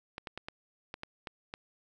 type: clicks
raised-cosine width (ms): 0.3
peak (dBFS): -23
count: 8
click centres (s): 0.181 / 0.272 / 0.376 / 0.485 / 0.941 / 1.034 / 1.272 / 1.539
effects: none